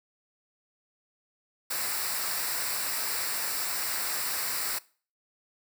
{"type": "noise with comb filter", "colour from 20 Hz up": "white", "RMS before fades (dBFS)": -31, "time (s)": [1.7, 4.79], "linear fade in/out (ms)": 10, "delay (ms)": 0.31, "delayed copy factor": -0.65, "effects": ["noise-tail reverb RT60 0.4 s tail -21 dB re dry"]}